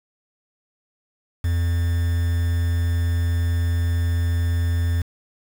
triangle tone with quantisation, 85.5 Hz, F2, 36 cents flat, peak -16 dBFS, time 1.44-5.02 s, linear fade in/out 5 ms, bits 6, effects none

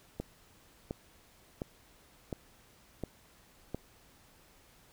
click train, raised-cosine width 2 ms, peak -22 dBFS, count 6, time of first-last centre 0.2-3.746 s, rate 1.41 Hz, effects pink hiss -62 dBFS RMS until 4.92 s

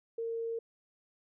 sine tone, 458.3 Hz, A#4, 29 cents flat, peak -33 dBFS, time 0.18-0.59 s, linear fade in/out 5 ms, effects none

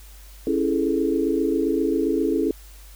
sine chord, A major seventh, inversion first, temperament just, 275 / 330 / 412.5 / 440 Hz, C#4 / E4 / G#4 / A4, -14 / +2 / -12 / 0 cents, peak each -24 / -23 / -26 / -26 dBFS, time 0.47-2.51 s, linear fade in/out 2 ms, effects added 50 Hz sine -42 dBFS peak until 2.95 s + white hiss -50 dBFS RMS until 2.95 s

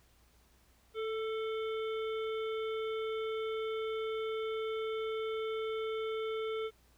harmonic tone with a mistuned harmonic, 440 Hz, A4, in tune, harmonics 1 / 3 / 5 / 7 / 8, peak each -34 / -44 / -48 / -51 / -52 dBFS, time 0.94-6.71 s, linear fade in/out 50 ms, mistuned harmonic 3, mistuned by +21 cents, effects added 60 Hz sine -67 dBFS peak until 6.97 s + pink hiss -68 dBFS RMS until 6.97 s

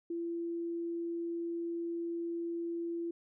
sine tone, 338.6 Hz, E4, 46 cents sharp, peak -34 dBFS, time 0.1-3.11 s, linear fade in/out 5 ms, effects none

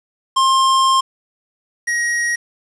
square tone pair in turn, 1061 / 1890.5 Hz, C6 / A#6, +24 / +24 cents, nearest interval minor seventh, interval 1000 cents, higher second, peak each -12 / -17 dBFS, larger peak first, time 0.36-1.01 / 1.87-2.36 s, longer first, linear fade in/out 10 ms, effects resampled to 22050 Hz + 7-bit

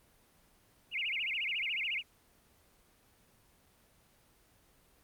sine tone with vibrato, 2462 Hz, D#7, 19 cents flat, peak -32 dBFS, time 0.91-2.03 s, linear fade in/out 50 ms, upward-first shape sine, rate 14 Hz, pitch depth 290 cents each way, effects pink hiss -66 dBFS RMS until 5.03 s + Opus 24 kbps

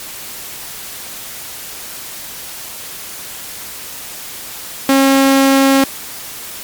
sawtooth tone, 271.2 Hz, C#4, 38 cents flat, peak -4 dBFS, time 4.89-5.84 s, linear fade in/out 2 ms, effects white hiss -29 dBFS RMS until 6.63 s + MP3 96 kbps

